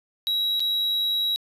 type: tone with dropouts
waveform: triangle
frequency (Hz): 3870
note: B7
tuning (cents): -36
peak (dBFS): -20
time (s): 0.27-1.36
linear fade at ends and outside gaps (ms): 0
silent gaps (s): 0.596-0.603
effects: resampled to 32000 Hz + 10-bit